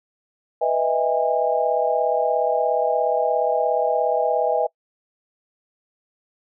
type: chord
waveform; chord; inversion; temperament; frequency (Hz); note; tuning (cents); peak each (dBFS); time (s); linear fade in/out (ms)
sine; E major seventh; second; equal with one note detuned; 493.9 / 622.3 / 659.3 / 814.5; B4 / D#5 / E5 / G#5; 0 / 0 / 0 / -34; -23; 0.61-4.67; 10
effects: noise-tail reverb RT60 0.1 s tail -25 dB re dry